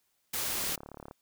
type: noise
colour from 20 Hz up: white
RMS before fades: -33 dBFS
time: 0.33-0.76 s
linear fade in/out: 10 ms
type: click train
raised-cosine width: 1 ms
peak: -30 dBFS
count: 23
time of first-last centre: 0.5-1.111 s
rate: 36 Hz
effects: white hiss -75 dBFS RMS until 1.21 s